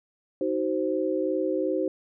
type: chord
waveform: sine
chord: C diminished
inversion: first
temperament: just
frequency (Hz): 314 / 376.7 / 523.3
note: Eb4 / Gb4 / C5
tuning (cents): +16 / +31 / 0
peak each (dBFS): -28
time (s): 0.41-1.88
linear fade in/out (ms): 2
effects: none